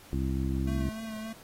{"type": "harmonic tone", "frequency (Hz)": 66.2, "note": "C2", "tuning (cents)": 21, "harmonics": [1, 2, 3, 4, 5], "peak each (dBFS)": [-30, -33, -35, -36, -37], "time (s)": [0.13, 0.89], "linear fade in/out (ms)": 0}
{"type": "tone with vibrato", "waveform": "square", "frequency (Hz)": 220, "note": "A3", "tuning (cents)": 0, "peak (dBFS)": -37, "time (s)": [0.67, 1.33], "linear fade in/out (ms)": 5, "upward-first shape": "sine", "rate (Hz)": 3.5, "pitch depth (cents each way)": 29}
{"effects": ["pink hiss -53 dBFS RMS until 1.43 s", "AAC 48 kbps"]}